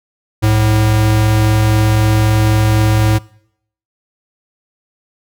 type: tone pair together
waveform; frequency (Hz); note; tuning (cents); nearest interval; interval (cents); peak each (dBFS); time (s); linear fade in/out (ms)
square; 64.3 / 108.14; C2 / A2; -30 / -30; major sixth; 900; -20 / -10; 0.42-3.19; 20
effects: noise-tail reverb RT60 0.7 s tail -23 dB re dry